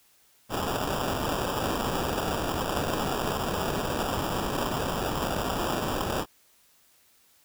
white noise with sample-and-hold, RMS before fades -29 dBFS, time 0.49-6.26 s, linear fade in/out 50 ms, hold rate 2100 Hz, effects white hiss -62 dBFS RMS until 7.44 s

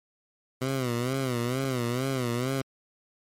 15% pulse tone with vibrato, 126.6 Hz, B2, 43 cents sharp, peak -20 dBFS, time 0.61-2.62 s, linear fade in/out 10 ms, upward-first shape sine, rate 2.2 Hz, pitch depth 120 cents each way, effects MP3 64 kbps

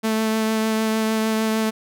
sawtooth tone with vibrato, 220 Hz, A3, in tune, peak -15 dBFS, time 0.03-1.71 s, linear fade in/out 20 ms, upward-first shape triangle, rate 6.6 Hz, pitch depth 14 cents each way, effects none

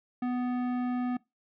sine tone with tanh clipping, 248 Hz, B3, 7 cents sharp, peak -30 dBFS, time 0.22-1.17 s, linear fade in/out 5 ms, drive 15 dB, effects noise-tail reverb RT60 0.2 s tail -21 dB re dry

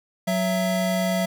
square tone pair together, 185 / 665.4 Hz, F#3 / E5, 0 / +16 cents, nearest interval octave + minor seventh, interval 2216 cents, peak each -24 / -25 dBFS, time 0.27-1.26 s, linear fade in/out 10 ms, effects none

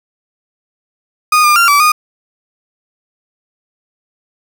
35% pulse tone with pitch steps, 1234 / 1203 / 1382 / 1154 / 1229 Hz, D#6 / D6 / F6 / D6 / D#6, -15 / +41 / -19 / -31 / -22 cents, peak -5 dBFS, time 1.32-1.92 s, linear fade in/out 5 ms, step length 120 ms, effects none

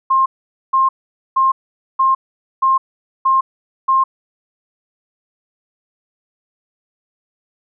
sine tone bursts, 1062 Hz, C6, 25 cents sharp, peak -10 dBFS, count 7, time 0.1-4.04 s, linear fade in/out 10 ms, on 160 ms, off 470 ms, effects none

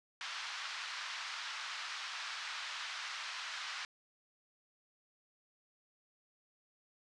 pink band-pass noise, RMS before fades -43 dBFS, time 0.21-3.85 s, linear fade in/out 0 ms, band 1100 to 5400 Hz, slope 24 dB/octave, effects resampled to 24000 Hz

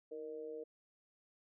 sine tone with amplitude modulation, 465.9 Hz, A#4, 1 cent flat, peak -39 dBFS, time 0.11-0.64 s, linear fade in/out 10 ms, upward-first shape sine, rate 147 Hz, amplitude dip 80%, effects none

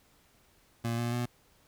25% pulse tone with pitch steps, 116.54 / 118.92 / 121.35 Hz, A#2 / A#2 / B2, 0 / +35 / -30 cents, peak -26 dBFS, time 0.84-1.26 s, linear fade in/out 10 ms, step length 140 ms, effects pink hiss -65 dBFS RMS until 1.67 s

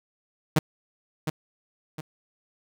sawtooth tone with echo, 155.56 Hz, D#3, in tune, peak -13 dBFS, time 0.56-0.59 s, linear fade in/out 5 ms, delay 710 ms, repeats 2, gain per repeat -8 dB, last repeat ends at 2.01 s, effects none

